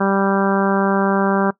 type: harmonic tone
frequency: 196 Hz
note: G3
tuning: in tune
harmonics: 1 / 2 / 3 / 4 / 5 / 6 / 7 / 8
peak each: -18 / -21 / -23 / -24 / -25 / -26 / -26 / -27 dBFS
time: 0-1.51 s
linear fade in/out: 10 ms
effects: noise-tail reverb RT60 0.1 s tail -20 dB re dry